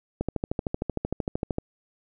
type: click train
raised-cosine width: 2 ms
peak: -13 dBFS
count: 19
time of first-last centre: 0.21-1.584 s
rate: 13.1 Hz
effects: none